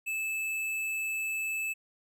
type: tone with tanh clipping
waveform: sine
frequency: 2619 Hz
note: E7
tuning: 12 cents flat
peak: -32 dBFS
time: 0.06-1.74 s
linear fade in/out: 20 ms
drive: 14 dB
effects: none